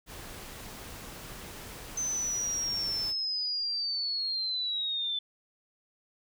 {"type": "noise", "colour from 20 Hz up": "pink", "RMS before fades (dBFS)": -44, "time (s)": [0.06, 3.14], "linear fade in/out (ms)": 50}
{"type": "linear sweep", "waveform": "sine", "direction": "down", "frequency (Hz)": [6170, 3500], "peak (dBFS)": -29, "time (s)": [1.97, 5.19], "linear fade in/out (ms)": 5}
{"effects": []}